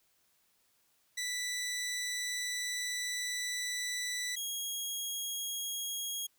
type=tone pair in turn; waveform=15% pulse; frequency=1975.5 / 3288 Hz; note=B6 / G#7; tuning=0 / -18 cents; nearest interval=major sixth; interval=882 cents; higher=second; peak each=-28 dBFS; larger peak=neither; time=1.17-4.36 / 4.36-6.27 s; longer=first; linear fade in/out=10 ms; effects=white hiss -72 dBFS RMS until 6.38 s